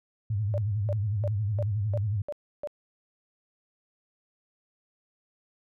sine tone with vibrato, 104 Hz, G#2, 3 cents sharp, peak -25 dBFS, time 0.3-2.22 s, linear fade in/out 5 ms, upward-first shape sine, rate 11 Hz, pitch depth 120 cents each way
sine tone bursts, 587.3 Hz, D5, in tune, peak -30 dBFS, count 7, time 0.54-2.673 s, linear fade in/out 0 ms, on 39 ms, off 310 ms
effects none

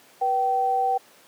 sine tone pair together, 486.2 / 771.8 Hz, B4 / G5, -27 / -27 cents, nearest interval minor sixth, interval 800 cents, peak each -28 / -20 dBFS, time 0.21-0.98 s, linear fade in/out 10 ms, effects pink hiss -53 dBFS RMS until 1.27 s + high-pass 300 Hz 12 dB/octave

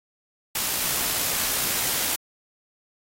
white noise with amplitude modulation, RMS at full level -24 dBFS, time 0.55-2.16 s, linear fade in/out 5 ms, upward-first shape sine, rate 59 Hz, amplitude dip 25%, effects AAC 48 kbps

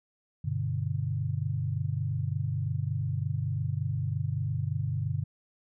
sine chord, G major, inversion none, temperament equal, 98 / 123.47 / 146.83 Hz, G2 / B2 / D3, 0 / 0 / 0 cents, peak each -32 dBFS, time 0.44-5.24 s, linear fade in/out 10 ms, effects none

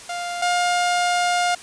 sawtooth tone pair in turn, 701 / 708.7 Hz, F5 / F5, +6 / +25 cents, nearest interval unison, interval 19 cents, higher second, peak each -22 / -14 dBFS, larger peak second, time 0.09-0.42 / 0.42-1.55 s, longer second, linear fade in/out 5 ms, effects white hiss -40 dBFS RMS until 1.62 s + resampled to 22050 Hz

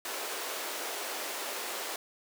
pink high-pass noise, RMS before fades -37 dBFS, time 0.05-1.96 s, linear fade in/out 2 ms, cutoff 390 Hz, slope 24 dB/octave, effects none

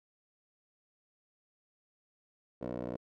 15% pulse tone with band-pass filter, 61.1 Hz, B1, 18 cents flat, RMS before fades -39 dBFS, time 2.61-2.97 s, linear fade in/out 10 ms, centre 430 Hz, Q 2.9, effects none

